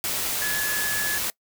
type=tone in noise; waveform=sine; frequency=1703 Hz; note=G#6; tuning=43 cents sharp; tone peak=-26 dBFS; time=0.42-1.18 s; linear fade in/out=0 ms; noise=white; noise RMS=-27 dBFS; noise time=0.04-1.3 s; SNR=-2 dB; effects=noise-tail reverb RT60 0.1 s tail -23 dB re dry